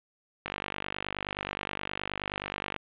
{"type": "click train", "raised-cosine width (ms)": 0.3, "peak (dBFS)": -15, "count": 115, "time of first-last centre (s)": [0.46, 2.763], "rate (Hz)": 49.5, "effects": ["resampled to 8000 Hz", "7-bit"]}